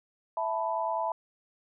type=chord; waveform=sine; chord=E suspended fourth; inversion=none; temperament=just; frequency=659.3 / 879 / 988.9 Hz; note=E5 / A5 / B5; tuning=0 / -2 / +2 cents; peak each=-32 dBFS; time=0.37-1.12 s; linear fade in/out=2 ms; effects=none